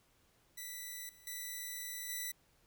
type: tone with level steps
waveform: 5% pulse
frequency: 1975.5 Hz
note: B6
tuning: in tune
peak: -33 / -49 / -31 / -28 dBFS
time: 0.57-2.32 s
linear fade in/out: 10 ms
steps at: 1.09 / 1.27 / 2.09 s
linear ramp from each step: 2 ms
effects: pink hiss -71 dBFS RMS until 2.66 s